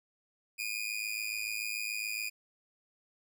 sawtooth tone with amplitude modulation, 2443 Hz, D#7, 32 cents flat, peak -27 dBFS, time 0.58-2.3 s, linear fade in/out 20 ms, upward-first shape sine, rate 107 Hz, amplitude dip 85%, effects none

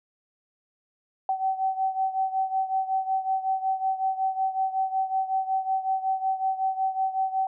sine beating tone pair, 763 / 768.4 Hz, G5 / G5, -47 / -35 cents, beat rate 5.4 Hz, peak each -25 / -29 dBFS, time 1.29-7.47 s, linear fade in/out 2 ms, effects none

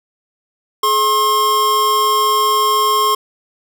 square tone pair together, 425 / 1071 Hz, G#4 / C6, +40 / +40 cents, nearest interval octave + major third, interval 1600 cents, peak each -21 / -13 dBFS, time 0.83-3.15 s, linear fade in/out 5 ms, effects none

